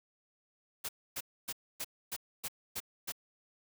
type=noise bursts; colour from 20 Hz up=white; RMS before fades=-38 dBFS; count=8; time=0.84-3.122 s; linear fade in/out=10 ms; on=49 ms; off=270 ms; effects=none